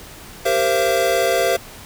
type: chord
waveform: square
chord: C dominant seventh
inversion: second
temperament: equal with one note detuned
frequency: 392 / 466.2 / 523.3 / 676.6 Hz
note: G4 / Bb4 / C5 / E5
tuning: 0 / 0 / 0 / +45 cents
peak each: -24 / -24 / -21 / -20 dBFS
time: 0.45-1.57 s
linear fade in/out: 10 ms
effects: pink hiss -39 dBFS RMS until 1.85 s